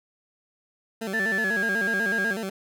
20% pulse tone with vibrato, 207.7 Hz, G#3, in tune, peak -24 dBFS, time 1.01-2.5 s, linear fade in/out 10 ms, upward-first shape square, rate 8.1 Hz, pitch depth 140 cents each way
sine tone with pitch glide, 1760 to 1623.3 Hz, A6 to G#6, 0 to -40 cents, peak -23 dBFS, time 1.13-2.34 s, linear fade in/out 20 ms, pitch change -140 cents, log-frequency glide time 1.35-1.63 s
effects none

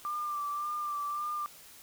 triangle tone with vibrato, 1184 Hz, D6, 14 cents sharp, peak -28 dBFS, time 0.05-1.46 s, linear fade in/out 0 ms, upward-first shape sine, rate 1.8 Hz, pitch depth 32 cents each way, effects tanh soft clip ceiling -30 dBFS + white hiss -53 dBFS RMS until 1.82 s

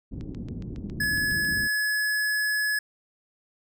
white low-pass noise, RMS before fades -35 dBFS, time 0.11-1.68 s, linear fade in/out 20 ms, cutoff 270 Hz, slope 24 dB/octave
click train, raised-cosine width 0.2 ms, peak -31 dBFS, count 10, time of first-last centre 0.21-1.45 s, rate 7.26 Hz
square tone, 1700 Hz, G#6, 40 cents sharp, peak -24 dBFS, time 1-2.79 s, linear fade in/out 5 ms
effects none

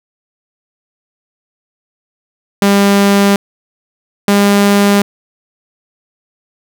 sawtooth tone pair in turn, 200 / 201.9 Hz, G3 / G#3, +35 / -49 cents, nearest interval unison, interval 16 cents, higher second, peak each -3 dBFS, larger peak neither, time 2.62-3.36 / 4.28-5.02 s, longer neither, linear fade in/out 2 ms, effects none

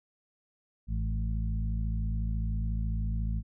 harmonic tone with a mistuned harmonic, 54.1 Hz, A1, 29 cents flat, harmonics 1 / 2 / 3 / 4, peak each -29 / -35 / -39 / -41 dBFS, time 0.87-3.43 s, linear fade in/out 50 ms, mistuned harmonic 3, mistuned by +22 cents, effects none

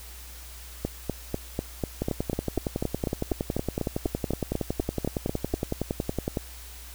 two click trains, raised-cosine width 2 ms, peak -13 / -13 dBFS, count 48 / 20, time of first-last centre 2.02-6.372 / 0.85-5.541 s, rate 10.8 / 4.05 Hz, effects added 60 Hz sine -43 dBFS peak until 6.94 s + white hiss -46 dBFS RMS until 6.94 s

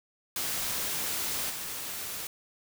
white noise with level steps, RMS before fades -32 / -37 dBFS, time 0.36-2.27 s, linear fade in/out 2 ms, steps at 1.49 s, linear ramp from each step 20 ms, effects none

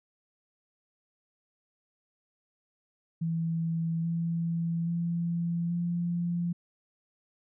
sine tone with pitch steps, 164.81 / 167.4 / 170.03 / 172.7 Hz, E3 / E3 / F3 / F3, 0 / +27 / -46 / -19 cents, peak -27 dBFS, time 3.21-6.53 s, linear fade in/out 10 ms, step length 830 ms, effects none

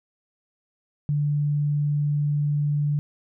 sine tone, 146.6 Hz, D3, 3 cents flat, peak -20 dBFS, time 1.09-2.99 s, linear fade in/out 0 ms, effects none

